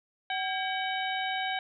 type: harmonic tone with a mistuned harmonic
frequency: 758 Hz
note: F#5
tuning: 42 cents sharp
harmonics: 1 / 2 / 3 / 4 / 5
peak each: -32 / -35 / -37 / -38 / -39 dBFS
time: 0.3-1.59 s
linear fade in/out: 2 ms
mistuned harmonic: 2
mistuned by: +110 cents
effects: none